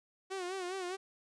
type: tone with vibrato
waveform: sawtooth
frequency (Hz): 370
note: F#4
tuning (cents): 0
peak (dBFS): -33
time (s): 0.3-0.97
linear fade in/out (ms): 20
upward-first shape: sine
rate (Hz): 4.9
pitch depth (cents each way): 85
effects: resampled to 22050 Hz